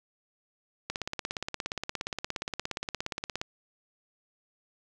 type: click train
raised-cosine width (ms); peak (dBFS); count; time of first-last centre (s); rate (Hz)
0.2; -15; 44; 0.9-3.415; 17.1
effects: none